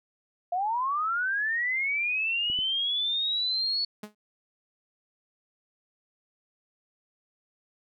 sine linear sweep, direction up, 685 to 4435 Hz, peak -25 dBFS, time 0.52-3.85 s, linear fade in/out 5 ms
clicks, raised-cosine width 3 ms, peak -30 dBFS, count 2, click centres 2.5 / 2.589 s
sawtooth tone with exponential decay, 210.6 Hz, G#3, 24 cents sharp, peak -30 dBFS, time 4.03-4.15 s, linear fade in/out 5 ms, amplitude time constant 24 ms
effects none

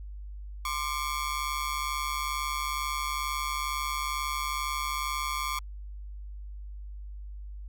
sawtooth ring-modulated tone, 1119 Hz, C#6, 16 cents sharp, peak -23 dBFS, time 0.65-5.59 s, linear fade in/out 2 ms, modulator 71.1 Hz, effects added 50 Hz sine -38 dBFS peak until 7.68 s

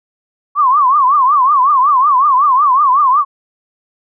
sine tone with vibrato, 1100 Hz, C#6, 14 cents flat, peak -7 dBFS, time 0.55-3.25 s, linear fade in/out 50 ms, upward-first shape triangle, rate 5.4 Hz, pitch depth 200 cents each way, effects none

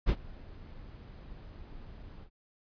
brown noise with ADSR envelope, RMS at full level -24 dBFS, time 0.06-2.3 s, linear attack 34 ms, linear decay 61 ms, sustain -23 dB, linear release 86 ms, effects resampled to 11025 Hz

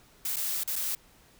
blue noise with dropouts, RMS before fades -31 dBFS, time 0.25-0.95 s, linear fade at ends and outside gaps 2 ms, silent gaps 0.359-0.367 / 0.635-0.676 / 0.757-0.762 s, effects pink hiss -59 dBFS RMS until 1.39 s

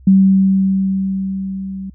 sine tone with level ramp, 192.3 Hz, G3, 33 cents flat, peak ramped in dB -5 to -24 dBFS, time 0.07-1.9 s, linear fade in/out 5 ms, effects added 65 Hz sine -39 dBFS peak until 1.94 s

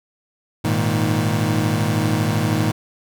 25% pulse chord, Ab suspended second, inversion none, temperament equal with one note detuned, 103.83 / 116.54 / 156.74 Hz, Ab2 / Bb2 / Eb3, 0 / 0 / +13 cents, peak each -18 dBFS, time 0.64-2.72 s, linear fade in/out 10 ms, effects none

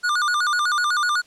square tone with vibrato, 1317 Hz, E6, 2 cents flat, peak -19 dBFS, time 0.03-1.22 s, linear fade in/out 20 ms, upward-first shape square, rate 8 Hz, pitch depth 170 cents each way, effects white hiss -54 dBFS RMS until 1.26 s + low-pass 7000 Hz 12 dB/octave

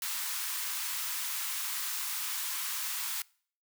white high-pass noise, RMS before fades -35 dBFS, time 0.02-3.22 s, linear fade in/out 2 ms, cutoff 910 Hz, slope 48 dB/octave, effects noise-tail reverb RT60 0.5 s tail -24 dB re dry

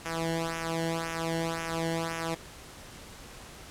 sawtooth tone with flanger, 164.81 Hz, E3, in tune, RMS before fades -32 dBFS, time 0.05-2.35 s, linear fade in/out 10 ms, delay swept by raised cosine 0.23 to 0.82 ms, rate 1.9 Hz, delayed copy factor -1, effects pink hiss -47 dBFS RMS until 3.7 s + low-pass 11000 Hz 12 dB/octave

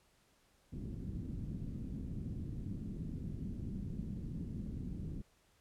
white low-pass noise, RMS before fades -42 dBFS, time 0.72-5.22 s, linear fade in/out 10 ms, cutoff 230 Hz, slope 24 dB/octave, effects pink hiss -71 dBFS RMS until 5.6 s + low-pass 12000 Hz 12 dB/octave

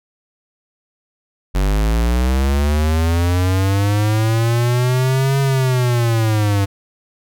square linear two-way sweep, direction up then down, 46.27 to 138 to 97.7 Hz, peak -14 dBFS, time 1.54-6.66 s, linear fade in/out 20 ms, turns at 5.4 s, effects none

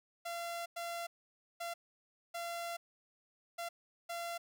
sawtooth tone bursts at uneven times, 684 Hz, F5, 36 cents flat, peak -35 dBFS, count 6, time 0.25-0.66 / 0.76-1.07 / 1.6-1.74 / 2.34-2.77 / 3.58-3.69 / 4.09-4.38 s, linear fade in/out 10 ms, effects none

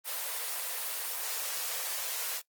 white high-pass noise, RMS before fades -35 dBFS, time 0.04-2.42 s, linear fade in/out 50 ms, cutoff 440 Hz, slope 96 dB/octave, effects noise-tail reverb RT60 0.1 s tail -18 dB re dry + Opus 24 kbps

